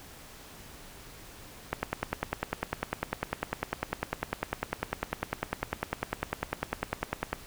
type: click train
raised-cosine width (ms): 0.5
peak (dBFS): -13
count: 57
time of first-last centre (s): 1.73-7.33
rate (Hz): 10
effects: pink hiss -49 dBFS RMS until 7.46 s